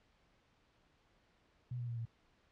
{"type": "tone with pitch steps", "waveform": "sine", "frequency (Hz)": [123.47, 120.58, 117.76, 115], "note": ["B2", "B2", "A#2", "A#2"], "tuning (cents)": [0, -41, 18, -23], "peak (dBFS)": -38, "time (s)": [1.71, 2.054], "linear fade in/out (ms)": 5, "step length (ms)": 86, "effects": ["pink hiss -72 dBFS RMS until 2.51 s", "low-pass 4000 Hz 12 dB/octave"]}